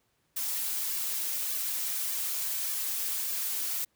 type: noise with flanger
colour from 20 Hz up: blue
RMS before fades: -32 dBFS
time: 0.36-3.85 s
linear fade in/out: 10 ms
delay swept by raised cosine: 1.7 to 7.1 ms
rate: 1.7 Hz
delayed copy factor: +0.7
effects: pink hiss -73 dBFS RMS until 3.95 s + high-pass 60 Hz 12 dB/octave